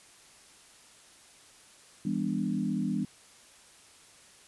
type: chord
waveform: sine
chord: E minor seventh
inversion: none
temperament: equal with one note detuned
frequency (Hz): 164.81 / 200.8 / 246.9 / 293.7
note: E3 / G3 / B3 / D4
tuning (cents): 0 / +42 / 0 / 0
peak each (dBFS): -35 / -31 / -33 / -35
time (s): 2.05-3.05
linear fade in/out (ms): 5
effects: white hiss -56 dBFS RMS until 4.47 s + resampled to 24000 Hz